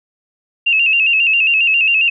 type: tone with vibrato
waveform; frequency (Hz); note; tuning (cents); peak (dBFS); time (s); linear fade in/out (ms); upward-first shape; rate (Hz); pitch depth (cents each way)
sine; 2680; E7; +28; -10; 0.66-2.1; 10; square; 7.4; 61
effects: none